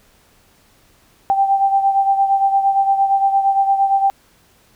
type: beating tone pair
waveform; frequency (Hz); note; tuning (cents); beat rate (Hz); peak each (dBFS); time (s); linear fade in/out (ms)
sine; 784 / 792.7; G5 / G5; 0 / +19; 8.7; -13 / -20; 1.3-4.1; 0
effects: pink hiss -54 dBFS RMS until 4.75 s